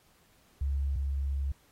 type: tone pair in turn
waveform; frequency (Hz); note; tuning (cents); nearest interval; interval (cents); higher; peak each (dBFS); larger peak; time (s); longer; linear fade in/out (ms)
sine; 69.3 / 69; C#2 / C#2; 0 / -7; unison; 7; first; -27 / -28; first; 0.61-0.96 / 0.96-1.52; second; 5
effects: pink hiss -65 dBFS RMS until 1.71 s + AAC 48 kbps